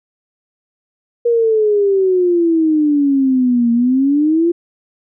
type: exponential two-way sweep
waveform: sine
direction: down then up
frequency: 478 to 232.1 to 348.3 Hz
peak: -10 dBFS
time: 1.25-4.52 s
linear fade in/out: 10 ms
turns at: 3.72 s
effects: none